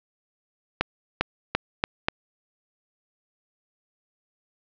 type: accelerating click train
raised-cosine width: 0.3 ms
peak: -4 dBFS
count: 5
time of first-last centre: 0.81-2.085 s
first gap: 400 ms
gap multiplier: 0.85
effects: low-pass 4000 Hz 12 dB/octave